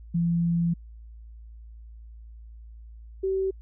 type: tone pair in turn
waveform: sine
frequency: 170 / 383 Hz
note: F3 / G4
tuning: -46 / -40 cents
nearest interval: octave + major second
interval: 1406 cents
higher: second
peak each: -21 / -23 dBFS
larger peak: first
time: 0.14-0.74 / 3.23-3.51 s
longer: first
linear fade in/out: 10 ms
effects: added 56 Hz sine -42 dBFS peak until 3.61 s